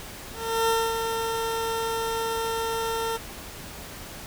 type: tone with ADSR envelope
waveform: 20% pulse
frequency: 453.7 Hz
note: A#4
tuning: 47 cents flat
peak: -15 dBFS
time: 0.33-3.18 s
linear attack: 350 ms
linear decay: 250 ms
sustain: -6 dB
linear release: 24 ms
effects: pink hiss -40 dBFS RMS until 4.26 s